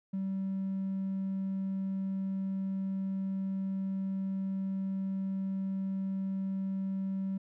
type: tone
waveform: triangle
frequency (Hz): 192.5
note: G3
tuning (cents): -31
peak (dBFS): -28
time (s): 0.13-7.38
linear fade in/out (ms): 10
effects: tanh soft clip ceiling -27 dBFS